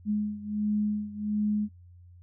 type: beating tone pair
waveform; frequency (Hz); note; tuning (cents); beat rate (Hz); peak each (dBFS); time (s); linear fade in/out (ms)
sine; 209.3 / 210.7; G#3 / G#3; +14 / +25; 1.4; -28 / -31; 0.05-1.69; 50
effects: noise-tail reverb RT60 0.1 s tail -22 dB re dry + added 88 Hz sine -49 dBFS peak until 2.22 s